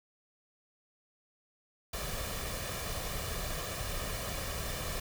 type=noise with comb filter; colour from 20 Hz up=pink; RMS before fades=-37 dBFS; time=1.93-5 s; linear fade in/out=5 ms; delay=1.7 ms; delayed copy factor=+0.55; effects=none